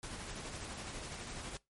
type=noise with tremolo; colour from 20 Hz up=pink; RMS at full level=-43 dBFS; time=0.03-1.57 s; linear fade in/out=0 ms; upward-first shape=sine; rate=12 Hz; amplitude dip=35%; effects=noise-tail reverb RT60 0.2 s tail -22 dB re dry + MP3 48 kbps